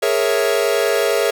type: chord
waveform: 45% pulse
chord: A# half-diminished seventh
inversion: third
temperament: equal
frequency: 415.3 / 466.2 / 554.4 / 659.3 Hz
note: G#4 / A#4 / C#5 / E5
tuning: 0 / 0 / 0 / 0 cents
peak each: -20 / -20 / -21 / -22 dBFS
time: 0.02-1.31 s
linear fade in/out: 10 ms
effects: none